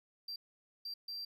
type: tone bursts at uneven times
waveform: triangle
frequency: 4711 Hz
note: D8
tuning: 5 cents sharp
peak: -39 dBFS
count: 3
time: 0.28-0.36 / 0.85-0.94 / 1.08-1.25 s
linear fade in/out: 5 ms
effects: none